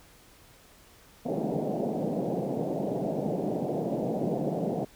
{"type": "band-pass noise", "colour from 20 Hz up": "pink", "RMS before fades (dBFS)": -30, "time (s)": [1.25, 4.85], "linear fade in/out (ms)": 10, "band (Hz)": [140, 740], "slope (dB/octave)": 48, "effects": ["pink hiss -56 dBFS RMS until 4.95 s"]}